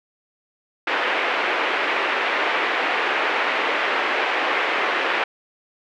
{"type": "band-pass noise", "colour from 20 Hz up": "white", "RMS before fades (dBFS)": -22, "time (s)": [0.87, 5.24], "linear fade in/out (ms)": 5, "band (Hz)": [340, 2500], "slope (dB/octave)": 24, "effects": []}